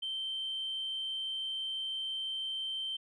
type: tone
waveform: sine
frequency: 3117 Hz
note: G7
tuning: 11 cents flat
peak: -33 dBFS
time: 0.02-2.97 s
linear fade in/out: 10 ms
effects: tanh soft clip ceiling -30 dBFS